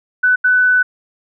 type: tone bursts at uneven times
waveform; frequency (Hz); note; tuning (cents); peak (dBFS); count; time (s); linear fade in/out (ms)
sine; 1497; F#6; +20; -9; 2; 0.23-0.36 / 0.44-0.83; 10
effects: none